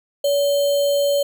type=tone with sample-and-hold; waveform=sine; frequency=569 Hz; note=C#5; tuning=45 cents sharp; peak=-15 dBFS; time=0.24-1.23 s; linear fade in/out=5 ms; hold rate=3675 Hz; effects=none